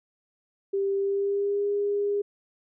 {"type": "tone with pitch glide", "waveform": "sine", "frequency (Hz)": [394, 407], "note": ["G4", "G#4"], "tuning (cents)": [9, -35], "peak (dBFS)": -23, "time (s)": [0.73, 2.22], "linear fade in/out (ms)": 10, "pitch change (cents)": 56, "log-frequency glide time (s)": [0.97, 1.68], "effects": []}